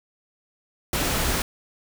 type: noise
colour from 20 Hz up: pink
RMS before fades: -24 dBFS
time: 0.93-1.42 s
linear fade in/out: 2 ms
effects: none